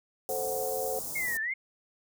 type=chord; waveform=sine; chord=F# diminished; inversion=first; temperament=equal; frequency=440 / 523.3 / 740 Hz; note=A4 / C5 / F#5; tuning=0 / 0 / 0 cents; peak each=-35 / -33 / -36 dBFS; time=0.29-0.99 s; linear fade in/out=2 ms
type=band-stop noise; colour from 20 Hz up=white; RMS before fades=-37 dBFS; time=0.29-1.37 s; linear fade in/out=0 ms; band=930 to 6000 Hz; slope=24 dB/octave
type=exponential two-way sweep; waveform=sine; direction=down then up; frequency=2187 to 1737 to 2187 Hz; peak=-29 dBFS; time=1.15-1.54 s; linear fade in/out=10 ms; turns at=1.41 s
effects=none